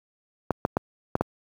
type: clicks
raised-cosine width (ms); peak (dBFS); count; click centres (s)
1; -7; 5; 0.507 / 0.651 / 0.769 / 1.154 / 1.21
effects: high-pass 80 Hz 12 dB/octave + 8-bit